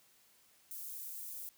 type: high-pass noise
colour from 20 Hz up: white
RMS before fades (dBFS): -45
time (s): 0.71-1.49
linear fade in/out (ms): 0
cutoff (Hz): 11000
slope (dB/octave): 12
effects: white hiss -67 dBFS RMS until 1.57 s + high-pass 60 Hz 12 dB/octave